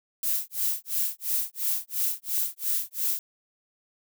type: noise with tremolo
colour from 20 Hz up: violet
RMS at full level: -25 dBFS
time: 0.23-3.19 s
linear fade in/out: 2 ms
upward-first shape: sine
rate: 2.9 Hz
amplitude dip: 100%
effects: none